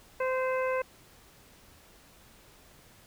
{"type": "harmonic tone", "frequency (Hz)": 517, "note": "C5", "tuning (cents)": -21, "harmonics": [1, 2, 3, 4, 5], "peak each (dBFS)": [-28, -34, -38, -40, -42], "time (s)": [0.2, 0.82], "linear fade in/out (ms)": 5, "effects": ["pink hiss -57 dBFS RMS until 3.06 s"]}